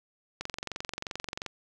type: click train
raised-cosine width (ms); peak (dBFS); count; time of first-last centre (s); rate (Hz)
0.2; -17; 25; 0.41-1.463; 22.8
effects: none